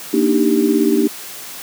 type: chord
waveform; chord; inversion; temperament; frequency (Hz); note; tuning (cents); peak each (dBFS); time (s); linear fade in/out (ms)
sine; Eb major seventh; second; equal; 233.1 / 293.7 / 311.1 / 392; Bb3 / D4 / Eb4 / G4; 0 / 0 / 0 / 0; -17; 0.13-1.08; 10
effects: white hiss -32 dBFS RMS until 1.62 s + high-pass 150 Hz 12 dB/octave